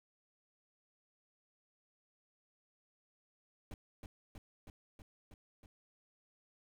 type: noise with echo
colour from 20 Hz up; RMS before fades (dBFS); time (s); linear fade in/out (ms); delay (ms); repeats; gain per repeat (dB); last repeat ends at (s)
brown; -44; 3.71-3.74; 2; 320; 6; -2; 5.66
effects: none